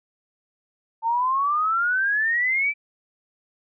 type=exponential sweep; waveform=sine; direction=up; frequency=892 to 2349 Hz; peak=-19 dBFS; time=1.02-2.74 s; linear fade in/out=50 ms; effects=none